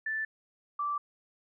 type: tone pair in turn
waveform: sine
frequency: 1760 / 1166.9 Hz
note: A6 / D6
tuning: 0 / -11 cents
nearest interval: perfect fifth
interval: 711 cents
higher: first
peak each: -30 / -29 dBFS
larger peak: second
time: 0.06-0.25 / 0.79-0.98 s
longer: neither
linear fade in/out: 5 ms
effects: none